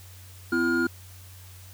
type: tone cluster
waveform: triangle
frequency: 254 / 337.8 / 1420 Hz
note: B3 / E4 / F6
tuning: +49 / +42 / +28 cents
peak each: -25 / -23 / -24 dBFS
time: 0.52-0.87 s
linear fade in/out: 5 ms
effects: added 92 Hz sine -45 dBFS peak until 1.73 s + white hiss -51 dBFS RMS until 1.73 s

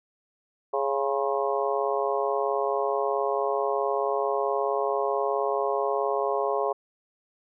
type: harmonic tone with a mistuned harmonic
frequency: 138.59 Hz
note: C#3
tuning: in tune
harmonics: 3 / 4 / 5 / 6 / 7 / 8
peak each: -28 / -29 / -30 / -34 / -34 / -32 dBFS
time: 0.73-6.73 s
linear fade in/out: 10 ms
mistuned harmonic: 8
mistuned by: -54 cents
effects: none

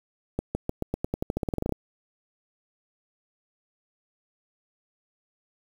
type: accelerating click train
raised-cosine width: 2 ms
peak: -13 dBFS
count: 18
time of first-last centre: 0.39-1.723 s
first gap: 160 ms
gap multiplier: 0.9
effects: 7-bit

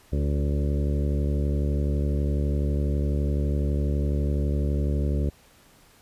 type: harmonic tone with a mistuned harmonic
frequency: 72 Hz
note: D2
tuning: 34 cents flat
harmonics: 1 / 2 / 3 / 4 / 5 / 6 / 7 / 8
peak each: -23 / -29 / -33 / -35 / -37 / -39 / -40 / -41 dBFS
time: 0.12-5.3 s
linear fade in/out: 10 ms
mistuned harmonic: 5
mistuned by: +25 cents
effects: pink hiss -56 dBFS RMS until 6.01 s + resampled to 32000 Hz

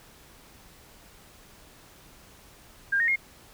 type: tone with pitch steps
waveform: sine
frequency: 1604 / 1853.2 / 2141 Hz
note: G6 / A#6 / C7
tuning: +39 / -11 / +39 cents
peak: -21 dBFS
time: 2.92-3.16 s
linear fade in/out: 10 ms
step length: 80 ms
effects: pink hiss -53 dBFS RMS until 3.53 s

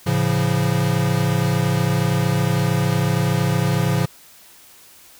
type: chord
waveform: square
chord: A augmented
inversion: none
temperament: equal with one note detuned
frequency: 110 / 138.59 / 171.71 Hz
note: A2 / C#3 / E#3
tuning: 0 / 0 / -29 cents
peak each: -23 / -21 / -22 dBFS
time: 0.06-4.06 s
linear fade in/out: 10 ms
effects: white hiss -47 dBFS RMS until 5.19 s

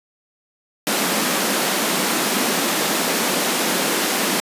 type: high-pass noise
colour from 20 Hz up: pink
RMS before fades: -20 dBFS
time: 0.87-4.4 s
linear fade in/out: 0 ms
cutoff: 180 Hz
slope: 48 dB/octave
effects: resampled to 32000 Hz

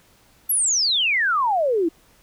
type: exponential sweep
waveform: sine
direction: down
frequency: 12000 to 311.1 Hz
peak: -17 dBFS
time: 0.49-1.89 s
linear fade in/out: 10 ms
effects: pink hiss -56 dBFS RMS until 2.22 s

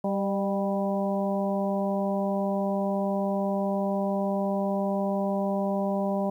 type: harmonic tone with a mistuned harmonic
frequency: 196.2 Hz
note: G3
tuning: 2 cents sharp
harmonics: 1 / 2 / 3 / 4 / 5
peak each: -27 / -34 / -29 / -34 / -37 dBFS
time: 0.04-6.3 s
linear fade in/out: 5 ms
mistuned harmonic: 3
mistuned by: +30 cents
effects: 10-bit

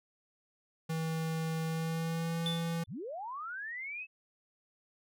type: tone with pitch glide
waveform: square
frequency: 161.4 to 166.9 Hz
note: E3 to E3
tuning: -36 to +22 cents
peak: -33 dBFS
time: 0.89-2.84 s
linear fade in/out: 10 ms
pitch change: +58 cents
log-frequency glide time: 1.66-2.47 s
type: tone with exponential decay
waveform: triangle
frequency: 3500 Hz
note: A7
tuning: 10 cents flat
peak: -30 dBFS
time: 2.46-2.86 s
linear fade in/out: 1 ms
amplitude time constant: 86 ms
type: linear sweep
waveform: sine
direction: up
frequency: 61.5 to 2633 Hz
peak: -38 dBFS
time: 2.87-4.07 s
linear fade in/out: 50 ms
effects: none

